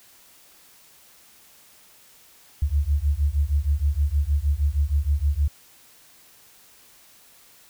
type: beating tone pair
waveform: sine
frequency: 69.3 / 75.7 Hz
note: C#2 / D#2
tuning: 0 / -47 cents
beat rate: 6.4 Hz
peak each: -22 dBFS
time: 2.62-5.48 s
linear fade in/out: 5 ms
effects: white hiss -53 dBFS RMS until 7.69 s